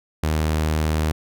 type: tone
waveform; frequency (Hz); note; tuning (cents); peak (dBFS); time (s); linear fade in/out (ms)
sawtooth; 77.78; D#2; 0; -15; 0.23-1.12; 5
effects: none